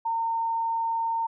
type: tone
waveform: sine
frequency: 913 Hz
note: A#5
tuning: 36 cents flat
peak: -24 dBFS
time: 0.05-1.27 s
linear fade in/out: 10 ms
effects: none